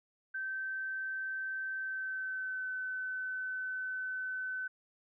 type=tone with pitch glide; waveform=sine; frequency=1548 to 1517 Hz; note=G6 to F#6; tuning=-22 to +43 cents; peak=-35 dBFS; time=0.34-4.68 s; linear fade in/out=10 ms; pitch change=-35 cents; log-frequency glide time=1.79-2.7 s; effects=none